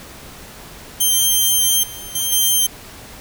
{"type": "tone with level steps", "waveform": "10% pulse", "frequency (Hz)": 3149, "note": "G7", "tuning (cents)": 7, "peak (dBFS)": [-5, -23, -10, -5], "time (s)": [1, 2.67], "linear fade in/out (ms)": 10, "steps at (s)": [1.83, 2.15, 2.32], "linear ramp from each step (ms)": 5, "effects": ["pink hiss -38 dBFS RMS until 3.2 s"]}